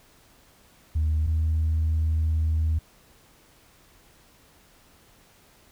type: tone pair in turn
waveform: sine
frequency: 77.7 / 79.33 Hz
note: D#2 / D#2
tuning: -2 / +34 cents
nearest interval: unison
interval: 36 cents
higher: second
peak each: -19 dBFS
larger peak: neither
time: 0.95-1.27 / 1.27-2.79 s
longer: second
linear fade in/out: 10 ms
effects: tanh soft clip ceiling -18 dBFS + pink hiss -57 dBFS RMS until 5.71 s